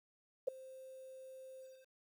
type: tone with ADSR envelope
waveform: sine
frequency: 523.3 Hz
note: C5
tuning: in tune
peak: -28 dBFS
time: 0.47-1.89 s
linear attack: 13 ms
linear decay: 5 ms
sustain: -22 dB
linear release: 290 ms
effects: 11-bit